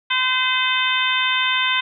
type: harmonic tone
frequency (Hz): 513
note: C5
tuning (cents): -34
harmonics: 2 / 3 / 4 / 5 / 6 / 7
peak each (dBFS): -24 / -24 / -24 / -24 / -24 / -24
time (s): 0.1-1.81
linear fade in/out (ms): 10
effects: none